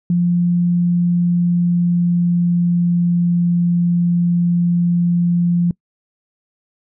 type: tone with pitch glide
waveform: sine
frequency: 174.61 to 173.5 Hz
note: F3 to F3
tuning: 0 to -11 cents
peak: -12 dBFS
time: 0.1-5.71 s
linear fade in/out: 2 ms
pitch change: -11 cents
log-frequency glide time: 0.73-3.49 s
effects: noise-tail reverb RT60 0.1 s tail -24 dB re dry